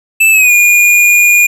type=tone with pitch glide; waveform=square; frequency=2637 to 2432 Hz; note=E7 to D#7; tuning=0 to -40 cents; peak=-5 dBFS; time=0.2-1.47 s; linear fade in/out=10 ms; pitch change=-140 cents; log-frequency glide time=0.31-0.52 s; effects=none